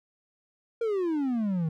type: exponential sweep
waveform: triangle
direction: down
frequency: 473.8 to 154.4 Hz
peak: -23 dBFS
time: 0.81-1.69 s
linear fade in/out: 5 ms
effects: none